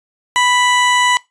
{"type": "tone", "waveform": "20% pulse", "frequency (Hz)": 987.8, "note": "B5", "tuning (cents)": 0, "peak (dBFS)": -6, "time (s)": [0.36, 1.17], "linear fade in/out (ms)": 0, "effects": ["noise-tail reverb RT60 0.2 s tail -21 dB re dry", "resampled to 24000 Hz"]}